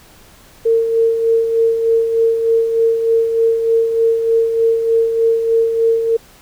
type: tone with tremolo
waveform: sine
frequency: 455.6 Hz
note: A#4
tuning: 40 cents flat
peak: -9 dBFS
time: 0.65-6.17 s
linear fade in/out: 10 ms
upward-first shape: sine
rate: 3.3 Hz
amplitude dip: 50%
effects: pink hiss -45 dBFS RMS until 6.41 s